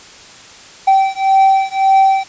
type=beating tone pair; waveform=triangle; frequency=773 / 774.8 Hz; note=G5 / G5; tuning=-24 / -20 cents; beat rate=1.8 Hz; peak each=-10 dBFS; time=0.87-2.24 s; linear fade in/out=10 ms; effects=white hiss -38 dBFS RMS until 2.28 s + resampled to 16000 Hz